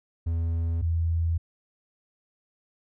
triangle / sine tone pair in turn, 83.1 / 83.1 Hz, E2 / E2, +15 / +15 cents, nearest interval unison, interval 0 cents, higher neither, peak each -22 dBFS, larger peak neither, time 0.26-0.82 / 0.82-1.38 s, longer neither, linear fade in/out 10 ms, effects none

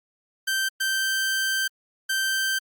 sawtooth tone bursts at uneven times, 1560 Hz, G6, 9 cents flat, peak -19 dBFS, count 3, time 0.47-0.69 / 0.8-1.68 / 2.09-2.59 s, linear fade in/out 10 ms, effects Opus 48 kbps

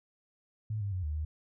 sine tone with pitch steps, 108 / 100.5 / 91.9 / 75.6 / 76.8 Hz, A2 / G2 / F#2 / D#2 / D#2, -32 / +44 / -11 / -49 / -22 cents, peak -31 dBFS, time 0.7-1.25 s, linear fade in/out 5 ms, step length 110 ms, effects none

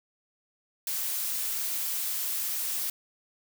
blue noise, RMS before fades -31 dBFS, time 0.87-2.9 s, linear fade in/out 2 ms, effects none

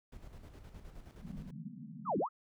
brown noise with tremolo, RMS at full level -49 dBFS, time 0.12-1.51 s, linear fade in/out 5 ms, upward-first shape square, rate 9.6 Hz, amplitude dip 50%
pink band-pass noise, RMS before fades -47 dBFS, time 1.21-2.25 s, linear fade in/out 50 ms, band 140 to 250 Hz, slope 96 dB/octave
sine linear two-way sweep, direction down then up, 1356 to 156 to 1356 Hz, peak -30 dBFS, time 2.05-2.29 s, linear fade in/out 50 ms, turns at 2.18 s
effects none

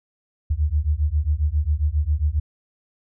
sine beating tone pair, 71.6 / 79 Hz, D2 / D#2, -43 / +27 cents, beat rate 7.4 Hz, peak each -21 dBFS, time 0.5-2.4 s, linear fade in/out 10 ms, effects none

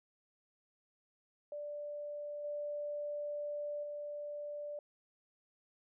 sine tone with level steps, 587.3 Hz, D5, in tune, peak -40 / -37 / -40 dBFS, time 1.52-4.79 s, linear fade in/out 2 ms, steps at 2.44 / 3.83 s, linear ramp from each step 5 ms, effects none

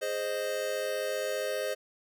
square chord, Ab major, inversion none, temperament equal with one note detuned, 415.3 / 523.3 / 618.3 Hz, Ab4 / C5 / Eb5, 0 / 0 / -11 cents, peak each -38 / -34 / -35 dBFS, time 0.01-1.75 s, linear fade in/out 20 ms, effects none

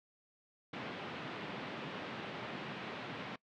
pink band-pass noise, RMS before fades -44 dBFS, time 0.73-3.36 s, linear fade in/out 5 ms, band 140 to 3400 Hz, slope 24 dB/octave, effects noise-tail reverb RT60 0.1 s tail -22 dB re dry

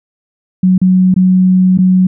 sine tone with dropouts, 185 Hz, F#3, in tune, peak -5 dBFS, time 0.63-2.07 s, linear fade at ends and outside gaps 5 ms, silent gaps 0.78-0.815 / 1.142-1.162 / 1.776-1.786 s, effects none

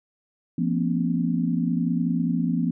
sine tone cluster, 171.9 / 225.6 / 246.5 / 276.6 Hz, F3 / A3 / B3 / C#4, -27 / +44 / -3 / -4 cents, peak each -24 / -30 / -25 / -30 dBFS, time 0.58-2.71 s, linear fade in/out 5 ms, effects none

